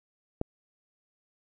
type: click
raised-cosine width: 2 ms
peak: -15 dBFS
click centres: 0.414 s
effects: none